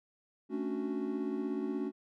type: chord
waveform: triangle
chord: D major seventh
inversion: second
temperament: equal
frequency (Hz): 220 / 277.2 / 293.7 / 370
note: A3 / C#4 / D4 / F#4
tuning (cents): 0 / 0 / 0 / 0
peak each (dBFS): -37 / -35 / -38 / -36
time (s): 0.49-1.92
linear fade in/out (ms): 50
effects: none